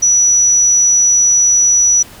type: tone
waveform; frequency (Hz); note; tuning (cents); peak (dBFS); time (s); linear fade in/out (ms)
sine; 5890; F#8; -9; -7; 0.02-2.03; 10
effects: pink hiss -37 dBFS RMS until 2.2 s